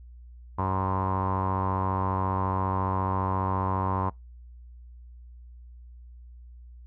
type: tone with low-pass filter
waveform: sawtooth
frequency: 94.6 Hz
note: F#2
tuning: 39 cents sharp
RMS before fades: -27 dBFS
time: 0.58-4.1 s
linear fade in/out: 10 ms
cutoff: 1000 Hz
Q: 9.9
effects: noise-tail reverb RT60 0.2 s tail -26 dB re dry + added 60 Hz sine -44 dBFS peak until 6.86 s